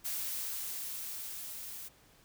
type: noise with level ramp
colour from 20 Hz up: blue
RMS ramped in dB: -36 to -45 dBFS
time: 0.04-1.89 s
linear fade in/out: 20 ms
effects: pink hiss -63 dBFS RMS until 2.24 s